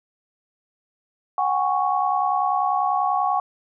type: chord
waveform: sine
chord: F# suspended second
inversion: none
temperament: equal with one note detuned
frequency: 740 / 810.2 / 1108.7 Hz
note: F#5 / G#5 / C#6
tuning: 0 / -43 / 0 cents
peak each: -23 dBFS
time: 1.38-3.4 s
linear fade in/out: 2 ms
effects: none